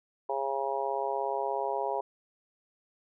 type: harmonic tone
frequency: 136.7 Hz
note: C#3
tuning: 24 cents flat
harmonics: 3 / 4 / 5 / 6 / 7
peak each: -35 / -35 / -35 / -35 / -35 dBFS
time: 0.29-2.01 s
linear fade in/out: 5 ms
effects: none